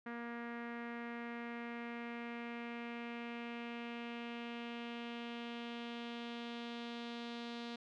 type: tone with low-pass filter sweep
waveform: sawtooth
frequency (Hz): 236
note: A#3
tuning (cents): +22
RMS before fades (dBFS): -45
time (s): 0.06-7.76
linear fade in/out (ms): 5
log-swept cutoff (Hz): 1800 to 3900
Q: 2.8
effects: none